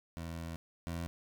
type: tone pair in turn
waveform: 20% pulse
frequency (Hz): 83 / 84.35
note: E2 / E2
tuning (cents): +12 / +40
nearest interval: unison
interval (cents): 28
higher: second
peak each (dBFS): -35 / -32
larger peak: second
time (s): 0.17-0.56 / 0.87-1.07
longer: first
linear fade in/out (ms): 0
effects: none